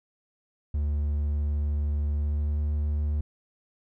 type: tone with pitch glide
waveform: triangle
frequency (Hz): 73.42 to 74.4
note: D2 to D2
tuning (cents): 0 to +23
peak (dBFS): -22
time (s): 0.74-3.21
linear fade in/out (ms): 5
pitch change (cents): +23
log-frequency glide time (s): 2.13-2.62
effects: none